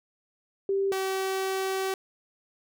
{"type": "tone pair in turn", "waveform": ["sine", "sawtooth"], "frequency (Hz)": [392, 382.6], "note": ["G4", "G4"], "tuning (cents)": [0, -42], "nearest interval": "unison", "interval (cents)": 42, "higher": "first", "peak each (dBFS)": -23, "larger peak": "neither", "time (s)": [[0.69, 0.92], [0.92, 1.94]], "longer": "second", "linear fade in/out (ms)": 2, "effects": []}